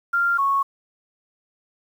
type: tone pair in turn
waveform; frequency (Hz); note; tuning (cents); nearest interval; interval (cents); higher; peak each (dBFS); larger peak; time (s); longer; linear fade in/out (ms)
sine; 1391 / 1104; F6 / C#6; -7 / -7; major third; 400; first; -17; neither; 0.13-0.38 / 0.38-0.63; neither; 10
effects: 8-bit